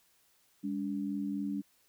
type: tone pair together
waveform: sine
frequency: 202.1 / 286 Hz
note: G#3 / D4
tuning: -47 / -46 cents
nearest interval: tritone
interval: 601 cents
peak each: -35 / -35 dBFS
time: 0.63-1.62 s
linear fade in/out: 20 ms
effects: white hiss -69 dBFS RMS until 1.88 s